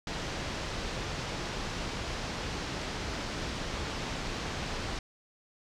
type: low-pass noise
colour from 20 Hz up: pink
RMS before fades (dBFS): -36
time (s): 0.07-4.99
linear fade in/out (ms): 2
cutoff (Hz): 6100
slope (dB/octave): 24
effects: none